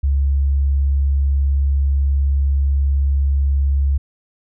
sine tone, 69.3 Hz, C#2, in tune, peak -13 dBFS, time 0.03-3.98 s, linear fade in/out 10 ms, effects none

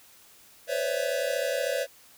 square tone cluster, 501 / 537 / 570 / 657 Hz, B4 / C5 / C#5 / E5, +25 / +45 / +48 / -6 cents, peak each -33 / -32 / -32 / -34 dBFS, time 0.67-1.87 s, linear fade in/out 50 ms, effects white hiss -55 dBFS RMS until 2.17 s

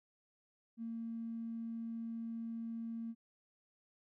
triangle tone with tanh clipping, 228.7 Hz, A#3, 33 cents flat, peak -39 dBFS, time 0.77-3.15 s, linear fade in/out 50 ms, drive 2 dB, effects none

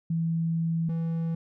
sine / triangle tone pair in turn, 164.81 / 164.81 Hz, E3 / E3, 0 / 0 cents, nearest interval unison, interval 0 cents, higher neither, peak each -24 dBFS, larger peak neither, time 0.1-0.89 / 0.89-1.35 s, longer first, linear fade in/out 5 ms, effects none

